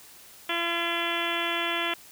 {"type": "harmonic tone", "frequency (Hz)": 340, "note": "F4", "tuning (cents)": -46, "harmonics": [1, 2, 3, 4, 5, 6, 7, 8, 9, 10], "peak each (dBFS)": [-35, -35, -35, -35, -35, -35, -35, -35, -35, -35], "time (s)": [0.49, 1.94], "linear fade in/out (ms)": 5, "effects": ["white hiss -50 dBFS RMS until 2.11 s"]}